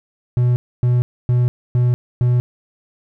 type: tone bursts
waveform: triangle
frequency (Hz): 122.9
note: B2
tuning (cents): -8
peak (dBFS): -10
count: 5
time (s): 0.37-2.4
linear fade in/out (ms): 0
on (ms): 190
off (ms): 270
effects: none